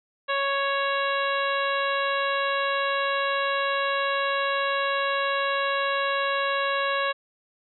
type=harmonic tone; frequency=554.4 Hz; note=C#5; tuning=in tune; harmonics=1 / 2 / 3 / 4 / 5 / 6 / 7; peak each=-28 / -27 / -29 / -36 / -33 / -38 / -36 dBFS; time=0.28-7.13 s; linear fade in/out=20 ms; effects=none